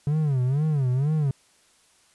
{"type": "tone with vibrato", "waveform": "triangle", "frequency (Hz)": 140, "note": "C#3", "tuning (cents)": 18, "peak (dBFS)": -18, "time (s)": [0.07, 1.31], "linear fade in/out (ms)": 2, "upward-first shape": "sine", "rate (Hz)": 2.1, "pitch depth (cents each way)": 200, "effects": ["white hiss -60 dBFS RMS until 2.14 s", "resampled to 24000 Hz"]}